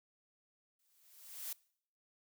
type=noise with exponential growth; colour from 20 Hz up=blue; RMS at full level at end=-40 dBFS; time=0.79-1.53 s; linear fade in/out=5 ms; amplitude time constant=160 ms; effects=noise-tail reverb RT60 0.6 s tail -23 dB re dry